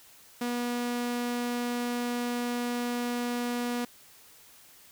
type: tone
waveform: sawtooth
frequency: 241.9 Hz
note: B3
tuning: 36 cents flat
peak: -25 dBFS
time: 0.41-3.85 s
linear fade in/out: 5 ms
effects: white hiss -55 dBFS RMS until 4.91 s